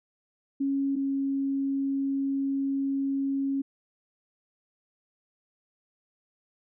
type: tone pair in turn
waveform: sine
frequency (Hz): 275.5 / 274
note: C#4 / C#4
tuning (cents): -11 / -20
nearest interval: unison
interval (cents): 9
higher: first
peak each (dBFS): -24 / -25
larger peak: first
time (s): 0.6-0.96 / 0.96-3.62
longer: second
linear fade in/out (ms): 10
effects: none